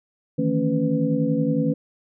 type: tone cluster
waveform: sine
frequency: 153.9 / 164.6 / 224.4 / 276.6 / 499.4 Hz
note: D#3 / E3 / A3 / C#4 / B4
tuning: -19 / -2 / +34 / -4 / +19 cents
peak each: -27 / -25 / -25 / -23 / -27 dBFS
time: 0.38-1.74 s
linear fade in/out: 10 ms
effects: none